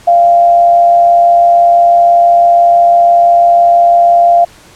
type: tone with frequency modulation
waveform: sine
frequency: 692 Hz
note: F5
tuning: 16 cents flat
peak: -3 dBFS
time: 0.07-4.45 s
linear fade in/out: 10 ms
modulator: 106 Hz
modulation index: 0.25
effects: pink hiss -39 dBFS RMS until 4.75 s + low-pass 10000 Hz 12 dB/octave